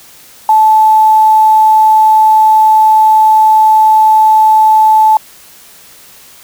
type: tone with quantisation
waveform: sine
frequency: 870 Hz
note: A5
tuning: 20 cents flat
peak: -3 dBFS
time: 0.49-5.17 s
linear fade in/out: 2 ms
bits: 5
effects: white hiss -38 dBFS RMS until 6.43 s